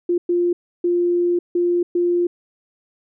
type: tone bursts at uneven times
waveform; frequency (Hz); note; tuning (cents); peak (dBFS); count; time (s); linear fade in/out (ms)
sine; 349.8; F4; +3; -15; 5; 0.09-0.18 / 0.29-0.53 / 0.84-1.39 / 1.55-1.83 / 1.95-2.27; 5
effects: none